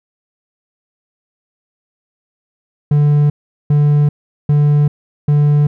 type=tone bursts; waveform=triangle; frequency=146.83 Hz; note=D3; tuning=in tune; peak=-6 dBFS; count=4; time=2.91-5.67 s; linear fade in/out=5 ms; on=390 ms; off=400 ms; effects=none